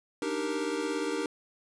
square chord, Eb major seventh, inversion third, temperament equal, 293.7 / 311.1 / 392 / 466.2 Hz, D4 / Eb4 / G4 / Bb4, 0 / 0 / 0 / 0 cents, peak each -37 / -36 / -36 / -35 dBFS, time 0.22-1.26 s, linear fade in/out 2 ms, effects resampled to 22050 Hz

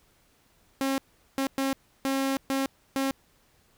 sawtooth tone bursts at uneven times, 270 Hz, C#4, 45 cents flat, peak -21 dBFS, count 6, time 0.81-0.98 / 1.38-1.47 / 1.58-1.73 / 2.05-2.37 / 2.5-2.66 / 2.96-3.11 s, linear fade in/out 0 ms, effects pink hiss -64 dBFS RMS until 3.77 s

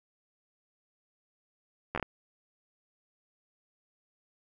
slowing click train, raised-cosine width 0.5 ms, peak -17 dBFS, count 5, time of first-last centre 1.95-2.027 s, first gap 11 ms, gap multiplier 1.39, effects none

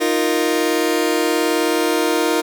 sawtooth chord, Eb suspended second, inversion none, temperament just, 311.1 / 350 / 466.7 Hz, Eb4 / F4 / Bb4, 0 / +4 / +2 cents, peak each -16 dBFS, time 0-2.42 s, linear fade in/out 20 ms, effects none

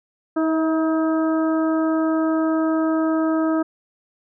harmonic tone with a mistuned harmonic, 318.4 Hz, D#4, 40 cents sharp, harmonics 1 / 2 / 3 / 4 / 5, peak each -18 / -25 / -33 / -29 / -36 dBFS, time 0.36-3.63 s, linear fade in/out 10 ms, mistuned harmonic 2, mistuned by +18 cents, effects none

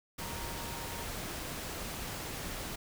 sine tone in noise, 932.3 Hz, A#5, in tune, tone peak -47 dBFS, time 0.2-1.04 s, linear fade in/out 10 ms, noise pink, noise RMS -40 dBFS, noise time 0.18-2.76 s, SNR -10 dB, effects none

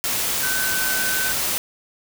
sine tone in noise, 1521 Hz, F#6, 47 cents sharp, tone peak -24 dBFS, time 0.43-1.32 s, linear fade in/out 0 ms, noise white, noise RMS -23 dBFS, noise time 0.04-1.58 s, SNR -4 dB, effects none

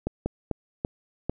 slowing click train, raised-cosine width 2 ms, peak -13 dBFS, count 5, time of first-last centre 0.07-1.296 s, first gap 190 ms, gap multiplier 1.33, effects none

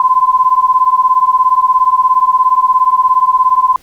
sine beating tone pair, 1015 / 1032 Hz, B5 / C6, +47 / -24 cents, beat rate 17 Hz, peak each -10 dBFS, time 0-3.76 s, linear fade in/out 2 ms, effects pink hiss -46 dBFS RMS until 3.82 s

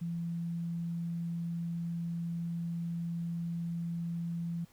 sine tone, 169.2 Hz, E3, 45 cents sharp, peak -33 dBFS, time 0.01-4.65 s, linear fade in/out 10 ms, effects pink hiss -64 dBFS RMS until 4.72 s

